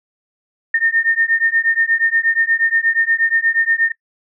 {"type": "beating tone pair", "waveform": "sine", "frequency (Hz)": [1819, 1827.4], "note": ["A#6", "A#6"], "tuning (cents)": [-43, -35], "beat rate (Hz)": 8.4, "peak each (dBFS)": -16, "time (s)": [0.74, 3.92], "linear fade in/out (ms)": 5, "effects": ["noise-tail reverb RT60 0.1 s tail -22 dB re dry"]}